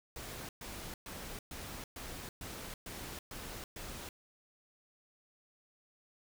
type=noise bursts; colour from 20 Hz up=pink; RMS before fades=-45 dBFS; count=9; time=0.16-4.09 s; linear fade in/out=2 ms; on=330 ms; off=120 ms; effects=none